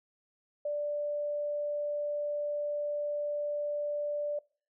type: tone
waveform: sine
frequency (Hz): 587.3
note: D5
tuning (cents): 0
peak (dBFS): -30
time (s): 0.65-4.39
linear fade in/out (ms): 5
effects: noise-tail reverb RT60 0.4 s tail -24 dB re dry